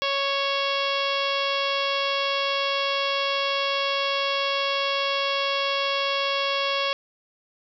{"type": "harmonic tone with a mistuned harmonic", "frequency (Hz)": 554.4, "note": "C#5", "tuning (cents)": 0, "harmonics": [1, 2, 3, 4, 5, 6, 7, 8, 9, 10], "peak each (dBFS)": [-28, -28, -35, -33, -31, -29, -39, -36, -38, -41], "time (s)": [0.02, 6.93], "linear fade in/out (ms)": 0, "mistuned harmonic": 5, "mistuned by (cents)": -15, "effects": []}